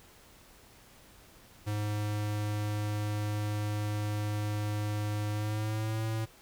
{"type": "tone with pitch glide", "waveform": "square", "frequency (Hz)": [104.9, 110.95], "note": ["G#2", "A2"], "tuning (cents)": [18, 15], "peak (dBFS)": -31, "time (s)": [1.66, 6.26], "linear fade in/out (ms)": 20, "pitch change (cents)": 97, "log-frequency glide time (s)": [5.31, 6.05], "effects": ["pink hiss -57 dBFS RMS until 6.41 s"]}